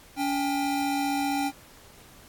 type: tone pair together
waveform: square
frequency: 282.9 / 793.5 Hz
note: C#4 / G5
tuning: +35 / +21 cents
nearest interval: octave + tritone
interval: 1786 cents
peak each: -28 / -29 dBFS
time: 0.16-1.52 s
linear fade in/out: 50 ms
effects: pink hiss -52 dBFS RMS until 2.28 s + AAC 64 kbps